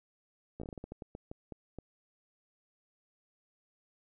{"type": "slowing click train", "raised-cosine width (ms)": 2, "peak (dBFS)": -29, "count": 14, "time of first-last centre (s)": [0.6, 1.787], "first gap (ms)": 15, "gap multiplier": 1.27, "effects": []}